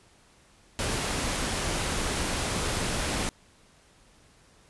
pink noise, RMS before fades -29 dBFS, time 0.79-3.29 s, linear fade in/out 0 ms, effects pink hiss -59 dBFS RMS until 4.69 s + resampled to 24000 Hz

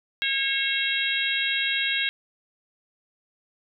harmonic tone, 544 Hz, C#5, 33 cents flat, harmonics 3 / 4 / 5 / 6 / 7, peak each -29 / -29 / -29 / -29 / -29 dBFS, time 0.22-2.09 s, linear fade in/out 0 ms, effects none

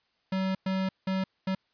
square tone bursts at uneven times, 189.8 Hz, F#3, 44 cents sharp, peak -27 dBFS, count 4, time 0.32-0.55 / 0.66-0.89 / 1.07-1.24 / 1.47-1.55 s, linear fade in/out 5 ms, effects white hiss -72 dBFS RMS until 1.73 s + resampled to 11025 Hz

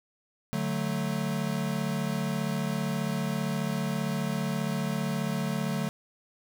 square chord, D major, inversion none, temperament equal, 146.83 / 185 / 220 Hz, D3 / F#3 / A3, 0 / 0 / 0 cents, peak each -33 dBFS, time 0.53-5.89 s, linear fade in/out 0 ms, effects none

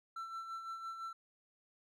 triangle tone with tremolo, 1340 Hz, E6, 28 cents sharp, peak -38 dBFS, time 0.16-1.13 s, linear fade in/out 5 ms, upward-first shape sine, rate 5.9 Hz, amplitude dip 50%, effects none

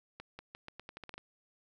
accelerating click train, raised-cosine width 0.3 ms, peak -29 dBFS, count 11, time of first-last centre 0.2-1.18 s, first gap 190 ms, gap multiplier 0.84, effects none

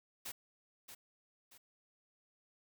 white noise with echo, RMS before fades -44 dBFS, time 0.25-0.32 s, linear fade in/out 10 ms, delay 630 ms, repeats 2, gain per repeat -8 dB, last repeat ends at 1.58 s, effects none

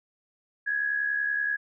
sine tone with amplitude modulation, 1670 Hz, G#6, 9 cents sharp, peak -22 dBFS, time 0.66-1.57 s, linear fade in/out 20 ms, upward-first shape sine, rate 70.5 Hz, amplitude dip 60%, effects none

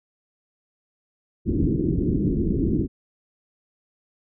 white low-pass noise, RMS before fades -22 dBFS, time 1.45-2.88 s, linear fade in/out 50 ms, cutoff 360 Hz, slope 48 dB/octave, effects none

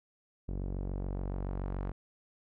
sawtooth tone with low-pass filter sweep, 47.03 Hz, F#1, 29 cents sharp, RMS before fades -36 dBFS, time 0.48-1.92 s, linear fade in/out 10 ms, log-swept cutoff 410 to 1300 Hz, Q 0.87, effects none

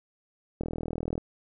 click train, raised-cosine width 2 ms, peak -18 dBFS, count 24, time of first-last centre 0.61-1.179 s, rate 40.4 Hz, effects none

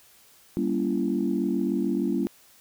sine chord, G diminished seventh, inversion none, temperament just, 196 / 235.2 / 282.2 / 338.7 Hz, G3 / Bb3 / Db4 / Fb4, 0 / +16 / +31 / +47 cents, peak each -28 dBFS, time 0.57-2.27 s, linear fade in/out 0 ms, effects tanh soft clip ceiling -13 dBFS + white hiss -56 dBFS RMS until 2.6 s

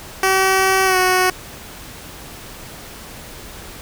10% pulse tone with pitch glide, 381.5 to 368.9 Hz, G4 to F#4, -47 to -5 cents, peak -5 dBFS, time 0.23-1.3 s, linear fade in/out 2 ms, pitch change -58 cents, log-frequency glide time 0.85-0.97 s, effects pink hiss -36 dBFS RMS until 3.81 s

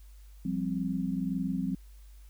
sine chord, F suspended second, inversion none, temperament just, 174.61 / 196.44 / 261.9 Hz, F3 / G3 / C4, 0 / +4 / +2 cents, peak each -33 dBFS, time 0.45-1.75 s, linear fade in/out 5 ms, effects added 50 Hz sine -48 dBFS peak until 2.29 s + white hiss -65 dBFS RMS until 2.29 s

